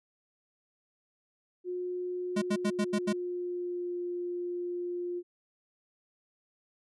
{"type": "tone with pitch glide", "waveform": "sine", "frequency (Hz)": [360, 352.8], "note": ["F#4", "F4"], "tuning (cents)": [-47, 18], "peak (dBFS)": -32, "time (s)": [1.64, 5.23], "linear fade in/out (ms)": 50, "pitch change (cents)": -35, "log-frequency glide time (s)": [2.47, 3.99]}
{"type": "tone bursts", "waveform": "square", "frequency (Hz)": 207.7, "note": "G#3", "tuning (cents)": 0, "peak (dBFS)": -27, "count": 6, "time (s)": [2.36, 3.13], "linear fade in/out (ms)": 10, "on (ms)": 60, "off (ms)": 82}
{"effects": ["resampled to 24000 Hz"]}